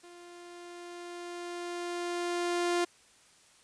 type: tone with level ramp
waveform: sawtooth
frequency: 349.2 Hz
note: F4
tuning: in tune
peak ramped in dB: -46 to -22 dBFS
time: 0.03-2.85 s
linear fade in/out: 10 ms
effects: white hiss -61 dBFS RMS until 3.63 s + resampled to 22050 Hz